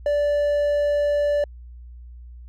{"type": "tone", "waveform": "triangle", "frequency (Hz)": 583, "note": "D5", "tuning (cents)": -13, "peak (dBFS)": -16, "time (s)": [0.06, 1.44], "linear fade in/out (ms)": 2, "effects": ["added 60 Hz sine -38 dBFS peak until 2.48 s"]}